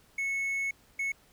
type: tone bursts at uneven times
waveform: triangle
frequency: 2200 Hz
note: C#7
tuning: 14 cents flat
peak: -27 dBFS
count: 2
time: 0.18-0.71 / 0.99-1.12 s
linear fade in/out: 5 ms
effects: pink hiss -62 dBFS RMS until 1.32 s